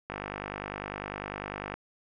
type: click train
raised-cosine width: 0.5 ms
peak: -19 dBFS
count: 83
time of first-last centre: 0.1-1.74 s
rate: 50 Hz
effects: none